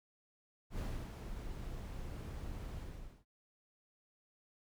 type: noise with ADSR envelope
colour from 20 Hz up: brown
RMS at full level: -38 dBFS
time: 0.7-3.25 s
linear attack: 90 ms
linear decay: 290 ms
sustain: -6 dB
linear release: 470 ms
effects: none